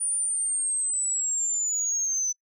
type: linear sweep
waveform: sine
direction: down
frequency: 9460 to 6010 Hz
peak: -23 dBFS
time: 0-2.33 s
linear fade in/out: 20 ms
effects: noise-tail reverb RT60 0.1 s tail -24 dB re dry + tanh soft clip ceiling -19 dBFS